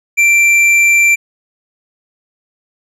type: tone with hard clipping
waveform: sine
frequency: 2353 Hz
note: D7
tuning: 3 cents sharp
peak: -8 dBFS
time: 0.17-1.16 s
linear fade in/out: 20 ms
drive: 7 dB
effects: none